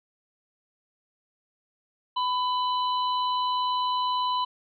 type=harmonic tone; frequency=999 Hz; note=B5; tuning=20 cents sharp; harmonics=1 / 3 / 4; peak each=-24 / -34 / -36 dBFS; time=2.16-4.45 s; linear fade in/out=10 ms; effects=none